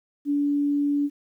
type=tone; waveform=sine; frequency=287.6 Hz; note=D4; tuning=36 cents flat; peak=-20 dBFS; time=0.25-1.1 s; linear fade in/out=50 ms; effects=10-bit